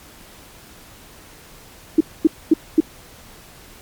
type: tone bursts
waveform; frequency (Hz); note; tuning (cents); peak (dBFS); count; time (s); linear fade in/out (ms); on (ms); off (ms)
sine; 317.5; D#4; +35; -7; 4; 1.98-2.804; 5; 26; 240
effects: pink hiss -44 dBFS RMS until 3.81 s + MP3 96 kbps